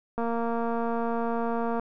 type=click train; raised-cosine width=1 ms; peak=-17 dBFS; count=376; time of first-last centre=0.18-1.796 s; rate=232 Hz; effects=none